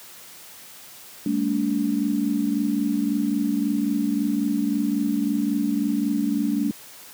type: tone cluster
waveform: sine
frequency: 202.1 / 225.8 / 287.6 Hz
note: G#3 / A3 / D4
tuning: -47 / +45 / -36 cents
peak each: -26 / -25 / -23 dBFS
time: 1.26-6.71 s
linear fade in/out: 2 ms
effects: white hiss -44 dBFS RMS until 7.13 s + high-pass 100 Hz 12 dB/octave